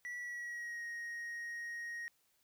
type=tone with pitch glide; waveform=triangle; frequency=1949 to 1876.1 Hz; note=B6 to A#6; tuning=-23 to +11 cents; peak=-39 dBFS; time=0.05-2.08 s; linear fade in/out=0 ms; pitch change=-66 cents; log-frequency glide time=0.18-0.84 s; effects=white hiss -75 dBFS RMS until 2.43 s